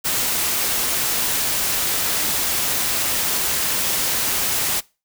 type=noise; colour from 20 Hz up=white; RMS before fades=-21 dBFS; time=0.04-4.81 s; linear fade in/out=20 ms; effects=noise-tail reverb RT60 0.3 s tail -23 dB re dry